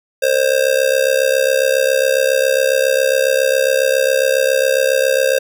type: tone with amplitude modulation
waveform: square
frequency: 530 Hz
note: C5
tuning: 22 cents sharp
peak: -9 dBFS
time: 0.22-5.39 s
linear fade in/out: 10 ms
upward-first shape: sine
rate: 67.3 Hz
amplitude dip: 85%
effects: none